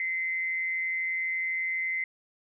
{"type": "tone with amplitude modulation", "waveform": "sine", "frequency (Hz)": 2063, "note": "C7", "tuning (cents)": -25, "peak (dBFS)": -25, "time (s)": [0, 2.04], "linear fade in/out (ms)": 2, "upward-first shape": "sine", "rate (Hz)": 172, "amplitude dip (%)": 50, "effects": []}